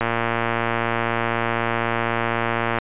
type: click train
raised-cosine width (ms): 0.5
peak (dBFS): -6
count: 323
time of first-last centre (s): 0.01-2.786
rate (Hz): 116
effects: resampled to 8000 Hz